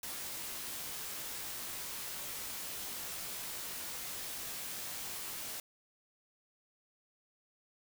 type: noise with comb filter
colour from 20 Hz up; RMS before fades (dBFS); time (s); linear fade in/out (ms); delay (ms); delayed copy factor
white; -42; 0.03-5.6; 2; 19; -0.55
effects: none